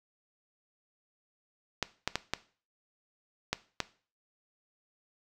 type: clicks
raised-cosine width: 0.2 ms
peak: -11 dBFS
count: 6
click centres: 1.827 / 2.076 / 2.156 / 2.336 / 3.53 / 3.803 s
effects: noise-tail reverb RT60 0.4 s tail -17 dB re dry